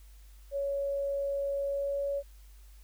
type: tone with pitch glide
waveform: sine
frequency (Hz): 559 to 562.6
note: C#5 to C#5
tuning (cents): +14 to +26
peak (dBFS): -29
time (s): 0.51-2.23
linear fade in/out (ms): 50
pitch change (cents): +12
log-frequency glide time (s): 1.65-2.11
effects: added 50 Hz sine -50 dBFS peak until 2.83 s + white hiss -64 dBFS RMS until 2.83 s